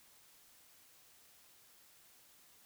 silence, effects white hiss -64 dBFS RMS until 2.65 s

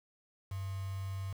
sine tone with quantisation, 96.5 Hz, G2, 27 cents flat, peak -36 dBFS, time 0.51-1.33 s, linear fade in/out 5 ms, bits 8, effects none

